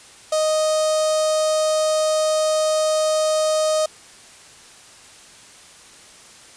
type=tone with notch filter; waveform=sawtooth; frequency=622.3 Hz; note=D#5; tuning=in tune; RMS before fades=-19 dBFS; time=0.32-3.86 s; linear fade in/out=5 ms; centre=2100 Hz; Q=0.53; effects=white hiss -45 dBFS RMS until 6.56 s + resampled to 22050 Hz